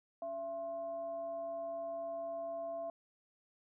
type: tone with frequency modulation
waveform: sine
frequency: 671 Hz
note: E5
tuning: 31 cents sharp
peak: -38 dBFS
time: 0.22-2.9 s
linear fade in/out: 2 ms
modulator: 391 Hz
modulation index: 0.31
effects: none